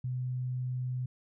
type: tone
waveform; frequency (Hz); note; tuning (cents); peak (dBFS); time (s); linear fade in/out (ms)
sine; 126.5; B2; +42; -31; 0.04-1.06; 5
effects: none